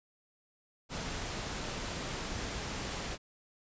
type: noise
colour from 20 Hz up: pink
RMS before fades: -38 dBFS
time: 0.89-3.18 s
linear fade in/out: 50 ms
effects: resampled to 16000 Hz